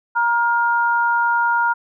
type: tone pair together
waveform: sine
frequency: 943.1 / 1413 Hz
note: A#5 / F6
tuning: +20 / +20 cents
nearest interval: perfect fifth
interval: 700 cents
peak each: -17 / -18 dBFS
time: 0.15-1.74 s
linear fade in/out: 20 ms
effects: none